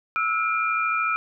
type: tone cluster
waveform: sine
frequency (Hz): 1311 / 1424 / 2392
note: E6 / F6 / D7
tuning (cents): -10 / +33 / +31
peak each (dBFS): -23 / -30 / -26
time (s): 0.16-1.16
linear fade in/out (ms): 0
effects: none